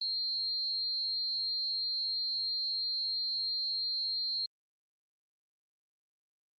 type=tone with amplitude modulation; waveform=sine; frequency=4201 Hz; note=C8; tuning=6 cents sharp; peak=-28 dBFS; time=0.01-4.46 s; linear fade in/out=5 ms; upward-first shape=sine; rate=226 Hz; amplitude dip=65%; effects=Opus 32 kbps